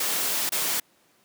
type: noise with dropouts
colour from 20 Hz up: white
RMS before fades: -26 dBFS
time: 0-0.8 s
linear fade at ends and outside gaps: 5 ms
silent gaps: 0.493-0.52 s
effects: pink hiss -62 dBFS RMS until 1.24 s + high-pass 200 Hz 12 dB/octave